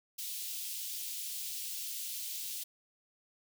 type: high-pass noise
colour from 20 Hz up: white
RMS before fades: -40 dBFS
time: 0.18-2.64 s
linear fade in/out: 10 ms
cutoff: 2900 Hz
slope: 24 dB/octave
effects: none